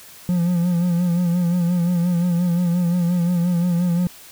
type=tone with vibrato; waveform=triangle; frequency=174.61 Hz; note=F3; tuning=in tune; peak=-14 dBFS; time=0.29-4.07 s; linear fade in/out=0 ms; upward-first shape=sine; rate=5.7 Hz; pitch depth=55 cents each way; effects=white hiss -43 dBFS RMS until 4.31 s